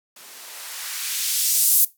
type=noise with band-pass filter sweep; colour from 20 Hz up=violet; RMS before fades=-23 dBFS; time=0.16-1.85 s; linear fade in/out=5 ms; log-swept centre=230 to 12000 Hz; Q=0.73; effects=noise-tail reverb RT60 0.2 s tail -18 dB re dry